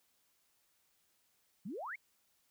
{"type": "exponential sweep", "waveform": "sine", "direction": "up", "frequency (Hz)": [166.9, 2349], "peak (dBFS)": -40, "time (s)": [1.65, 1.96], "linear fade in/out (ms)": 10, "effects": ["white hiss -75 dBFS RMS until 2.5 s"]}